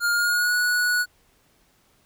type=tone with pitch glide; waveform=square; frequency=1412 to 1466 Hz; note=F6 to F#6; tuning=+19 to -16 cents; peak=-20 dBFS; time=0-1.06 s; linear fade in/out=50 ms; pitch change=+65 cents; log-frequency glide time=0.13-0.55 s; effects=pink hiss -62 dBFS RMS until 2.05 s